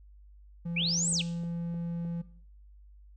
triangle tone, 170 Hz, F3, 46 cents flat, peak -30 dBFS, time 0.65-2.22 s, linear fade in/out 10 ms
sine linear two-way sweep, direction up then down, 2217 to 8400 to 2217 Hz, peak -27 dBFS, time 0.76-1.22 s, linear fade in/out 10 ms, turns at 1.11 s
click train, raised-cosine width 2 ms, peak -36 dBFS, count 5, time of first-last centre 0.82-2.051 s, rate 3.25 Hz
effects noise-tail reverb RT60 0.6 s tail -17 dB re dry + added 50 Hz sine -51 dBFS peak until 3.16 s

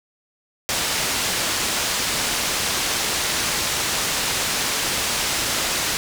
white low-pass noise, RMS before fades -23 dBFS, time 0.69-5.97 s, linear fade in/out 0 ms, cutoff 7200 Hz, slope 12 dB/octave, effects none

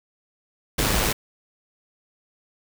pink noise with amplitude modulation, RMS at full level -20 dBFS, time 0.78-1.13 s, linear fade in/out 10 ms, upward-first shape sine, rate 105 Hz, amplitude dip 40%, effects none

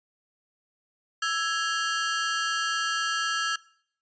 sawtooth ring-modulated tone, 1494 Hz, F#6, 16 cents sharp, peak -18 dBFS, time 1.22-3.56 s, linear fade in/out 5 ms, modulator 168 Hz, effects noise-tail reverb RT60 0.6 s tail -21 dB re dry + resampled to 16000 Hz

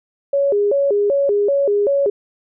sine tone with vibrato, 478.4 Hz, A#4, 45 cents sharp, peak -13 dBFS, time 0.33-2.1 s, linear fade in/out 5 ms, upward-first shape square, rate 2.6 Hz, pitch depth 270 cents each way, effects none

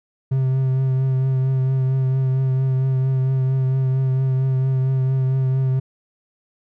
triangle tone with vibrato, 131.7 Hz, C3, 12 cents sharp, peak -14 dBFS, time 0.31-5.8 s, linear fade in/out 10 ms, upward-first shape triangle, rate 4.4 Hz, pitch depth 26 cents each way, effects none

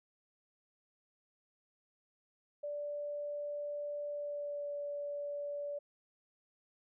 sine tone with pitch glide, 584 to 577.6 Hz, D5 to D5, -10 to -29 cents, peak -37 dBFS, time 2.63-5.79 s, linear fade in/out 10 ms, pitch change -19 cents, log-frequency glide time 4.09-4.73 s, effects none

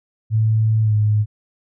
sine tone with pitch glide, 110 to 106.07 Hz, A2 to G#2, 0 to +37 cents, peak -13 dBFS, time 0.3-1.26 s, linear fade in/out 50 ms, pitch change -63 cents, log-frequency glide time 0.82-0.94 s, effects none

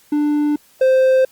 triangle tone pair in turn, 295.9 / 521.9 Hz, D4 / C5, +13 / -4 cents, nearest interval minor seventh, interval 983 cents, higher second, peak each -12 / -8 dBFS, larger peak second, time 0.12-0.56 / 0.81-1.25 s, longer neither, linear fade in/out 5 ms, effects white hiss -52 dBFS RMS until 1.31 s + Opus 48 kbps

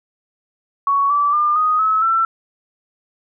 sine tone with pitch steps, 1117 / 1158.4 / 1201.3 / 1245.8 / 1292 / 1339.9 Hz, C#6 / D6 / D6 / D#6 / E6 / E6, +13 / -24 / +39 / +2 / -35 / +28 cents, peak -13 dBFS, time 0.87-2.25 s, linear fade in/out 2 ms, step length 230 ms, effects none

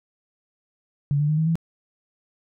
sine tone with pitch steps, 143 / 148.13 / 153.44 / 158.94 / 164.64 Hz, D3 / D3 / D#3 / D#3 / E3, -46 / +15 / -24 / +37 / -2 cents, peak -18 dBFS, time 1.11-1.555 s, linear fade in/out 0 ms, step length 89 ms, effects none

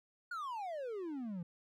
triangle exponential sweep, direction down, 1473 to 164.81 Hz, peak -37 dBFS, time 0.31-1.43 s, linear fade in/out 5 ms, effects none

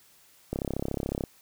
click train, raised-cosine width 2 ms, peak -16 dBFS, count 25, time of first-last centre 0.53-1.238 s, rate 33.9 Hz, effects white hiss -59 dBFS RMS until 1.41 s

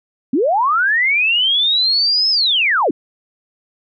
sine linear two-way sweep, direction up then down, 229.3 to 5260 to 229.3 Hz, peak -12 dBFS, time 0.33-2.91 s, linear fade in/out 5 ms, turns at 2.3 s, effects none

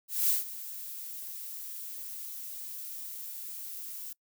violet noise with ADSR envelope, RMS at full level -25 dBFS, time 0.08-4.13 s, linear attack 210 ms, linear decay 150 ms, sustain -16 dB, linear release 4 ms, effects noise-tail reverb RT60 0.1 s tail -24 dB re dry

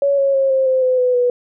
sine tone with pitch steps, 561 / 550.4 / 540 / 529.8 / 519.8 / 510 / 500.4 / 490.9 Hz, C#5 / C#5 / C#5 / C5 / C5 / C5 / B4 / B4, +21 / -12 / -45 / +22 / -11 / -44 / +23 / -10 cents, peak -12 dBFS, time 0.02-1.3 s, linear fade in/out 2 ms, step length 160 ms, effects none

